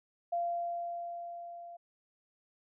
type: tone with level ramp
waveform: sine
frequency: 690 Hz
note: F5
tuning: 21 cents flat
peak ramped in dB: -29 to -45 dBFS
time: 0.32-1.77 s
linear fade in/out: 10 ms
effects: none